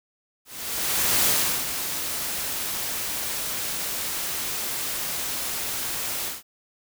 white noise with ADSR envelope, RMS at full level -20 dBFS, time 0.45-6.43 s, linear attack 800 ms, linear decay 400 ms, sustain -9 dB, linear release 170 ms, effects none

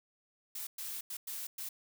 blue noise bursts at uneven times, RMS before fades -41 dBFS, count 5, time 0.55-0.67 / 0.78-1.01 / 1.1-1.17 / 1.27-1.47 / 1.58-1.69 s, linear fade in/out 5 ms, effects none

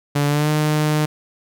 sawtooth tone with pitch glide, 144.5 to 152.12 Hz, D3 to D#3, -28 to -39 cents, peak -12 dBFS, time 0.15-1.06 s, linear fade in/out 10 ms, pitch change +89 cents, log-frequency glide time 0.27-0.49 s, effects none

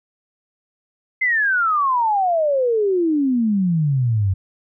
sine exponential sweep, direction down, 2093 to 91.8 Hz, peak -15 dBFS, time 1.21-4.34 s, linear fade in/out 10 ms, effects none

